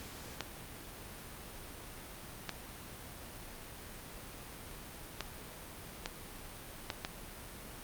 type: clicks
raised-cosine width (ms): 0.2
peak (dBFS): -18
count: 6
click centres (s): 0.407 / 2.493 / 5.207 / 6.059 / 6.902 / 7.049
effects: pink hiss -48 dBFS RMS until 7.83 s + Opus 48 kbps